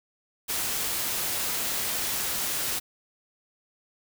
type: noise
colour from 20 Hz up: white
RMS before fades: -29 dBFS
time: 0.48-2.8 s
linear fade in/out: 20 ms
effects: none